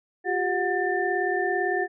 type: tone cluster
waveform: sine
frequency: 355.9 / 393.7 / 728 / 1784 Hz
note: F4 / G4 / F#5 / A6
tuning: +33 / +8 / -28 / +23 cents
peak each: -28 dBFS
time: 0.24-1.88 s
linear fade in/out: 50 ms
effects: none